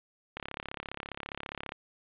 click train, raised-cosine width 0.3 ms, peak -20 dBFS, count 48, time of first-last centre 0.37-1.721 s, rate 34.8 Hz, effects resampled to 8000 Hz + 9-bit

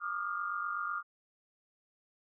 sine tone cluster, 1175 / 1223 / 1407 Hz, D6 / D#6 / F6, +1 / -30 / +12 cents, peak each -40 / -37 / -37 dBFS, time 0-1.03 s, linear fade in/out 50 ms, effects none

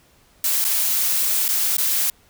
blue noise with dropouts, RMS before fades -20 dBFS, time 0.44-2.1 s, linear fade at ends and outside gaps 2 ms, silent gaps 0.643-0.649 / 1.481-1.488 / 1.769-1.782 s, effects pink hiss -56 dBFS RMS until 2.29 s

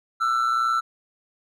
triangle tone with amplitude modulation, 1338 Hz, E6, 25 cents sharp, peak -15 dBFS, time 0.2-0.81 s, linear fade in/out 20 ms, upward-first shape sine, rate 122 Hz, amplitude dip 60%, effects none

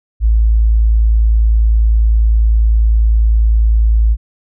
sine tone, 55 Hz, A1, in tune, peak -7 dBFS, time 0.2-4.17 s, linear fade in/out 50 ms, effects none

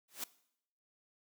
white noise with exponential growth, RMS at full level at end -35 dBFS, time 0.08-0.24 s, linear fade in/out 5 ms, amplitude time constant 34 ms, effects noise-tail reverb RT60 0.7 s tail -19 dB re dry + high-pass 200 Hz 12 dB/octave

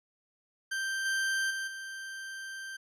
40% pulse tone with level steps, 1568 Hz, G6, in tune, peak -30 / -27 / -32 / -38 dBFS, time 0.71-2.77 s, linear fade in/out 10 ms, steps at 1.05 / 1.5 / 1.67 s, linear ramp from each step 10 ms, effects low-pass 11000 Hz 12 dB/octave

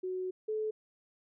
sine tone pair in turn, 370 / 432.2 Hz, F#4 / A4, 0 / -31 cents, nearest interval minor third, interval 269 cents, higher second, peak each -33 / -31 dBFS, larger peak second, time 0.03-0.31 / 0.48-0.71 s, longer first, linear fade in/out 10 ms, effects none

